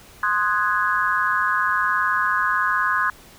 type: chord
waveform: sine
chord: Ab dominant seventh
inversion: first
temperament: equal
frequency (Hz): 1046.5 / 1244.5 / 1480 / 1661.2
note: C6 / Eb6 / Gb6 / Ab6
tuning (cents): 0 / 0 / 0 / 0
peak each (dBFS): -23 / -24 / -24 / -23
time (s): 0.23-3.1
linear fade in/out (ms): 2
effects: pink hiss -47 dBFS RMS until 3.38 s